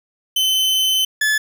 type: tone pair in turn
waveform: 40% pulse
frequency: 3055 / 1724.5 Hz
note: G7 / A6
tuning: -45 / -35 cents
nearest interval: minor seventh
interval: 990 cents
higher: first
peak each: -14 dBFS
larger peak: neither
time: 0.36-1.05 / 1.21-1.38 s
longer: first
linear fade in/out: 5 ms
effects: none